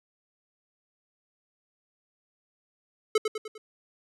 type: tone with echo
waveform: square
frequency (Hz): 433.2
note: A4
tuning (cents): -27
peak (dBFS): -19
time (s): 3.15-3.18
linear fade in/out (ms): 5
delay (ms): 100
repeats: 4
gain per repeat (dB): -6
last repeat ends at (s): 3.58
effects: low-pass 9000 Hz 12 dB/octave